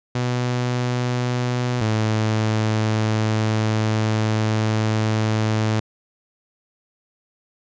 sawtooth tone pair in turn, 123.47 / 109.11 Hz, B2 / A2, 0 / -14 cents, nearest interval major second, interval 214 cents, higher first, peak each -16 / -14 dBFS, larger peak second, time 0.15-1.81 / 1.81-5.8 s, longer second, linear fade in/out 5 ms, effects resampled to 16000 Hz

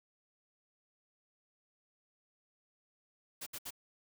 white noise bursts, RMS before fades -43 dBFS, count 3, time 3.41-3.707 s, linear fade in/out 10 ms, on 55 ms, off 66 ms, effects none

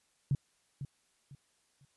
sine tone with echo, 138.59 Hz, C#3, in tune, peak -25 dBFS, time 0.31-0.35 s, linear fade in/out 2 ms, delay 500 ms, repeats 3, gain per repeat -11 dB, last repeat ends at 1.85 s, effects white hiss -73 dBFS RMS until 1.96 s + resampled to 24000 Hz

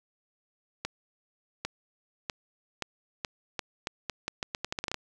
accelerating click train, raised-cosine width 0.2 ms, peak -14 dBFS, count 18, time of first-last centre 0.85-4.943 s, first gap 800 ms, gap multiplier 0.81, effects none

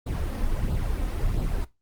brown noise with flanger, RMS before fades -26 dBFS, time 0.06-1.65 s, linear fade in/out 10 ms, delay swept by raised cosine 0.24 to 3.94 ms, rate 1.5 Hz, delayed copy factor +0.6, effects noise-tail reverb RT60 0.2 s tail -17 dB re dry + Opus 32 kbps

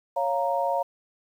sine chord, Bb minor, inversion first, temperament equal, 554.4 / 698.5 / 932.3 Hz, Db5 / F5 / Bb5, 0 / 0 / 0 cents, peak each -27 dBFS, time 0.16-0.83 s, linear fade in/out 10 ms, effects 9-bit

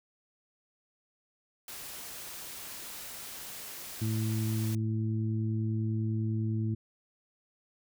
white noise, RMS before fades -43 dBFS, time 1.68-4.75 s, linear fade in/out 2 ms
harmonic tone, 110 Hz, A2, in tune, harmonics 1 / 2 / 3, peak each -29 / -35 / -39 dBFS, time 4.01-6.75 s, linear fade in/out 10 ms
effects none

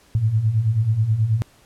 sine beating tone pair, 103.83 / 113.13 Hz, G#2 / A2, 0 / +49 cents, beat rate 9.3 Hz, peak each -23 / -17 dBFS, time 0.15-1.42 s, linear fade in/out 0 ms, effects pink hiss -54 dBFS RMS until 1.65 s + low-pass 12000 Hz 12 dB/octave

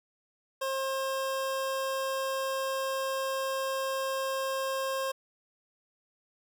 25% pulse tone, 534 Hz, C5, 35 cents sharp, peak -26 dBFS, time 0.61-5.12 s, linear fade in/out 10 ms, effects none

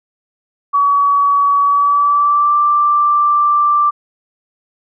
sine tone with pitch glide, 1134 to 1176.7 Hz, C#6 to D6, +39 to +3 cents, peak -9 dBFS, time 0.73-3.91 s, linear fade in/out 20 ms, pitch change +64 cents, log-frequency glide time 1.62-2.56 s, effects none

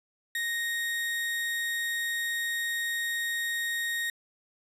35% pulse tone, 1864.7 Hz, A#6, in tune, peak -27 dBFS, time 0.35-4.1 s, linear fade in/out 2 ms, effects resampled to 32000 Hz

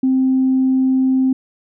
sine tone, 261.6 Hz, C4, in tune, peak -11 dBFS, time 0.03-1.33 s, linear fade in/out 5 ms, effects tanh soft clip ceiling -7 dBFS

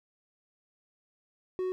triangle tone, 370 Hz, F#4, in tune, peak -27 dBFS, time 1.59-1.72 s, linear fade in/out 0 ms, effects none

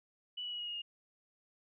sine tone with pitch steps, 2960 / 2936 / 2913 / 2889 / 2866 / 2843 Hz, F#7 / F#7 / F#7 / F#7 / F7 / F7, 0 / -14 / -28 / -42 / +44 / +30 cents, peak -38 dBFS, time 0.37-0.82 s, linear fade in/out 10 ms, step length 75 ms, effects none

